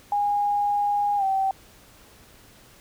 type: tone with pitch glide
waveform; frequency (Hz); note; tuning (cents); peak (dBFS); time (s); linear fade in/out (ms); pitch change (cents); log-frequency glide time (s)
sine; 819 to 773; G#5 to G5; -24 to -24; -20; 0.12-1.51; 2; -100; 1.17-1.24
effects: pink hiss -52 dBFS RMS until 2.8 s